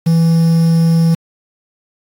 triangle tone with quantisation, 165.1 Hz, E3, 3 cents sharp, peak -6 dBFS, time 0.06-1.15 s, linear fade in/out 10 ms, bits 5, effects AAC 64 kbps

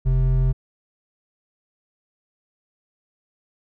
triangle tone pair together, 43.38 / 130 Hz, F1 / C3, -11 / -11 cents, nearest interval octave + perfect fifth, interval 1900 cents, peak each -16 dBFS, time 0.05-0.53 s, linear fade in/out 20 ms, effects none

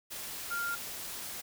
sine tone in noise, 1396.9 Hz, F6, in tune, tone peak -32 dBFS, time 0.5-0.76 s, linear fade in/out 20 ms, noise white, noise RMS -41 dBFS, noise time 0.1-1.42 s, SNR +6 dB, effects none

